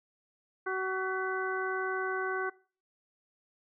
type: harmonic tone with a mistuned harmonic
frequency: 376.8 Hz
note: F#4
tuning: 32 cents sharp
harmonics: 1 / 2 / 3 / 4 / 5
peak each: -34 / -40 / -37 / -35 / -44 dBFS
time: 0.66-2.5 s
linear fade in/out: 10 ms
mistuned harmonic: 5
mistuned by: +90 cents
effects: noise-tail reverb RT60 0.4 s tail -21 dB re dry